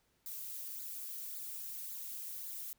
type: noise with flanger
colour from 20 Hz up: violet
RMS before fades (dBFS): -44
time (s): 0.26-2.73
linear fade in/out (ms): 0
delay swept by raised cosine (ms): 0.34 to 3.54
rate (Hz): 1.8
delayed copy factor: -0.65
effects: pink hiss -75 dBFS RMS until 2.78 s